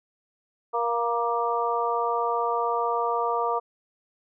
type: harmonic tone with a mistuned harmonic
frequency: 235.7 Hz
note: A#3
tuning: 19 cents sharp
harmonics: 2 / 3 / 4 / 5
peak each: -28 / -29 / -28 / -28 dBFS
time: 0.73-3.6 s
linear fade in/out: 20 ms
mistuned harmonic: 3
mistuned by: -22 cents
effects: none